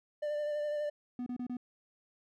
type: tone with vibrato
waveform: triangle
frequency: 594 Hz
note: D5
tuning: 20 cents sharp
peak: -30 dBFS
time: 0.22-0.9 s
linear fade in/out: 10 ms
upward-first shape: sine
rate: 12 Hz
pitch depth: 20 cents each way
type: tone bursts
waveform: triangle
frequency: 246.9 Hz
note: B3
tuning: in tune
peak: -33 dBFS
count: 4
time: 1.19-1.569 s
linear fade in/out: 2 ms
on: 73 ms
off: 29 ms
effects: none